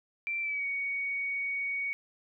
sine tone with pitch glide, 2349 to 2238 Hz, D7 to C#7, 0 to +16 cents, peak -30 dBFS, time 0.27-1.93 s, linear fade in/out 0 ms, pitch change -84 cents, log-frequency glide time 0.41-0.65 s, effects none

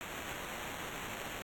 white noise with sample-and-hold, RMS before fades -43 dBFS, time 0.01-1.42 s, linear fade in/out 0 ms, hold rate 4900 Hz, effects AAC 64 kbps

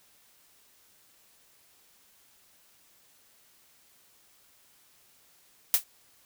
blue noise with exponential decay, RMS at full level -17 dBFS, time 5.74-5.84 s, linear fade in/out 1 ms, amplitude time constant 21 ms, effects white hiss -62 dBFS RMS until 6.25 s

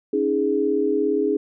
sine chord, C# suspended second, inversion none, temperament equal with one note detuned, 277.2 / 314.6 / 415.3 Hz, C#4 / D#4 / G#4, 0 / +19 / 0 cents, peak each -25 / -24 / -20 dBFS, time 0.13-1.37 s, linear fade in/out 5 ms, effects none

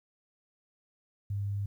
sine tone, 100.6 Hz, G2, 45 cents sharp, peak -30 dBFS, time 1.3-1.66 s, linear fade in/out 5 ms, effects 11-bit

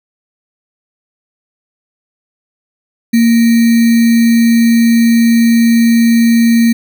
sine tone with sample-and-hold, 231.3 Hz, A#3, 13 cents flat, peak -5 dBFS, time 3.13-6.73 s, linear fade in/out 10 ms, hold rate 2100 Hz, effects none

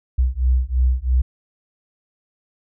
sine beating tone pair, 61.74 / 64.74 Hz, B1 / C2, 0 / -18 cents, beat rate 3 Hz, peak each -18 dBFS, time 0.18-1.22 s, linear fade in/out 10 ms, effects none

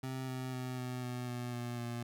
25% pulse tone with pitch steps, 130.81 / 129.08 / 127.38 / 125.7 / 124.04 / 122.4 / 120.79 / 119.19 Hz, C3 / C3 / C3 / B2 / B2 / B2 / B2 / A#2, 0 / -23 / -46 / +31 / +8 / -15 / -38 / +39 cents, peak -34 dBFS, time 0.03-2.03 s, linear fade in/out 5 ms, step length 250 ms, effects none

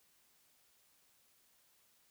silence, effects white hiss -71 dBFS RMS until 2.1 s

